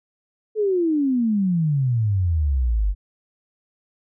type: exponential sweep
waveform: sine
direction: down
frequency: 442 to 46.25 Hz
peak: -17 dBFS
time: 0.55-2.95 s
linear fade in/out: 50 ms
effects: none